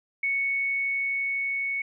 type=tone with level ramp; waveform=sine; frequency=2217 Hz; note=C#7; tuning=in tune; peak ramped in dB=-23 to -26 dBFS; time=0.23-1.82 s; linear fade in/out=5 ms; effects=none